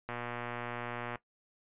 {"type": "click train", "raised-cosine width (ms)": 0.5, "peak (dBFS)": -23, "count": 129, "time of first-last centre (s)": [0.09, 1.157], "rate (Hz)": 120, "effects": ["noise-tail reverb RT60 0.1 s tail -17 dB re dry", "resampled to 8000 Hz"]}